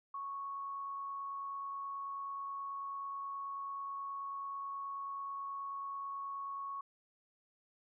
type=tone with amplitude modulation; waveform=sine; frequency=1107 Hz; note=C#6; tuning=3 cents flat; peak=-38 dBFS; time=0.14-6.81 s; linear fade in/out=5 ms; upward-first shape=sine; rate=89.3 Hz; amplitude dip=25%; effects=none